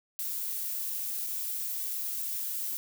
violet noise with dropouts, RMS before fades -34 dBFS, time 0.19-2.77 s, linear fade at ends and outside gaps 0 ms, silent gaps 1.267-1.271 s, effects none

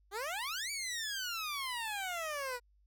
15% pulse exponential two-way sweep, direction up then down, 376.8 to 2317 to 475.9 Hz, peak -30 dBFS, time 0.11-2.6 s, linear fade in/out 50 ms, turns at 0.71 s, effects added 50 Hz sine -65 dBFS peak until 2.86 s

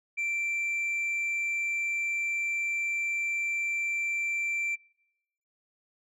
sine tone, 2348 Hz, D7, 1 cent flat, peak -25 dBFS, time 0.17-4.76 s, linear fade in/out 20 ms, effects noise-tail reverb RT60 0.8 s tail -24 dB re dry + tanh soft clip ceiling -27 dBFS

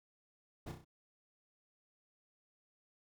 brown noise with echo, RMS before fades -42 dBFS, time 0.66-0.72 s, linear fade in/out 10 ms, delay 32 ms, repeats 4, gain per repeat -5 dB, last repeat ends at 0.848 s, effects none

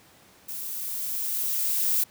violet noise with level ramp, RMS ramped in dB -35 to -23 dBFS, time 0.48-2.04 s, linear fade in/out 10 ms, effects pink hiss -55 dBFS RMS until 2.1 s + high-pass 100 Hz 12 dB/octave

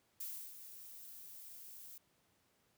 violet noise with ADSR envelope, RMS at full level -43 dBFS, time 0.2-1.98 s, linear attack 7 ms, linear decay 300 ms, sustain -10 dB, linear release 4 ms, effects pink hiss -75 dBFS RMS until 2.77 s + high-pass 80 Hz 12 dB/octave

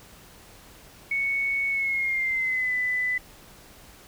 sine tone with pitch glide, 2217 to 1998.1 Hz, C#7 to B6, 0 to +20 cents, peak -23 dBFS, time 1.11-3.18 s, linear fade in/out 5 ms, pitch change -180 cents, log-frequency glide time 1.69-2.74 s, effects pink hiss -50 dBFS RMS until 4.07 s

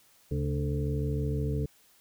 harmonic tone with a mistuned harmonic, 73.3 Hz, D2, 3 cents flat, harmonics 1 / 2 / 3 / 4 / 6 / 7, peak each -32 / -30 / -40 / -38 / -36 / -47 dBFS, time 0.31-1.66 s, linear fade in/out 5 ms, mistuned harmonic 2, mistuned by -88 cents, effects white hiss -62 dBFS RMS until 2 s

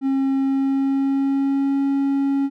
triangle tone with pitch glide, 270 to 276.2 Hz, C#4 to C#4, -45 to -6 cents, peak -15 dBFS, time 0.01-2.5 s, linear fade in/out 50 ms, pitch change +39 cents, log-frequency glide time 0.37-1.82 s, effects none

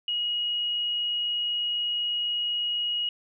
sine tone, 2894 Hz, F#7, 39 cents flat, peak -25 dBFS, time 0.08-3.09 s, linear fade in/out 2 ms, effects none

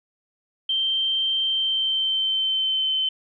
sine tone with pitch glide, 3136 to 3073 Hz, G7 to G7, 0 to -35 cents, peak -20 dBFS, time 0.69-3.09 s, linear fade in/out 5 ms, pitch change -35 cents, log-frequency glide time 1.42-2.93 s, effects none

